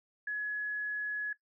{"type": "tone", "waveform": "sine", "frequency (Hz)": 1690, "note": "G#6", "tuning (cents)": 30, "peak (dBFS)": -32, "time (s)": [0.27, 1.33], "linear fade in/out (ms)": 5, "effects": ["noise-tail reverb RT60 0.1 s tail -18 dB re dry"]}